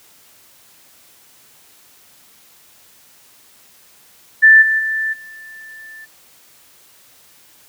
sine tone with level steps, 1766 Hz, A6, 6 cents sharp, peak -4 / -13 / -17 / -34 dBFS, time 4.42-6.06 s, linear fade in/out 20 ms, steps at 4.61 / 4.78 / 5.12 s, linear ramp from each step 20 ms, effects white hiss -49 dBFS RMS until 7.68 s + high-pass 60 Hz 12 dB/octave

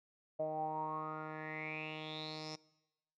10% pulse tone with low-pass filter sweep, 155.56 Hz, D#3, in tune, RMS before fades -42 dBFS, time 0.39-2.56 s, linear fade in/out 10 ms, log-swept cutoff 620 to 5500 Hz, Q 9.4, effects noise-tail reverb RT60 1.0 s tail -22 dB re dry

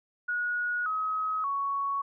sine tone with pitch steps, 1453 / 1272.2 / 1114 Hz, F#6 / D#6 / C#6, -32 / +38 / +8 cents, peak -27 dBFS, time 0.28-2.02 s, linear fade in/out 10 ms, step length 580 ms, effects none

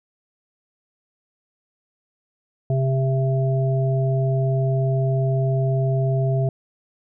harmonic tone, 132.8 Hz, C3, 26 cents sharp, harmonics 1 / 3 / 5, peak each -18 / -28 / -27 dBFS, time 2.7-6.49 s, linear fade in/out 2 ms, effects none

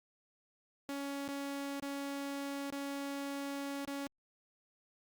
sawtooth tone with dropouts, 279.7 Hz, C#4, 16 cents sharp, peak -34 dBFS, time 0.89-4.07 s, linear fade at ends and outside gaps 0 ms, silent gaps 1.278-1.287 / 1.799-1.825 / 2.703-2.724 / 3.849-3.877 s, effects Opus 48 kbps

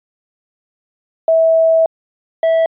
sine / triangle tone pair in turn, 651 / 653.6 Hz, E5 / E5, -22 / -15 cents, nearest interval unison, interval 7 cents, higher second, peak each -8 dBFS, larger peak neither, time 1.28-1.86 / 2.43-2.66 s, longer first, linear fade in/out 2 ms, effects resampled to 8000 Hz

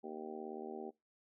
harmonic tone, 77.78 Hz, D#2, in tune, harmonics 3 / 4 / 5 / 6 / 7 / 8 / 9 / 10, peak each -49 / -52 / -46 / -51 / -58 / -55 / -58 / -51 dBFS, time 0.03-0.91 s, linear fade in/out 20 ms, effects noise-tail reverb RT60 0.2 s tail -22 dB re dry

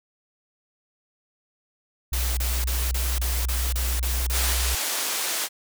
sine tone with pitch glide, 61.7 to 62.67 Hz, B1 to B1, -1 to +26 cents, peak -23 dBFS, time 2.12-4.75 s, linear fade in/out 5 ms, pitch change +27 cents, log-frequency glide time 4.25-4.56 s
white noise bursts, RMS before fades -30 dBFS, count 9, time 2.13-4.538 s, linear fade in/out 2 ms, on 240 ms, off 31 ms
white band-pass noise, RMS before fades -27 dBFS, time 4.31-5.49 s, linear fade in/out 50 ms, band 390 to 12000 Hz, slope 12 dB/octave
effects none

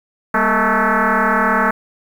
sine tone with frequency modulation, 200.2 Hz, G3, 37 cents sharp, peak -12 dBFS, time 0.34-1.71 s, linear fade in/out 5 ms, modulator 219 Hz, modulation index 7.3, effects 7-bit

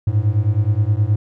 triangle beating tone pair, 100.3 / 109.8 Hz, G2 / A2, +40 / -3 cents, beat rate 9.5 Hz, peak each -15 dBFS, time 0.07-1.16 s, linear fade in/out 5 ms, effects none

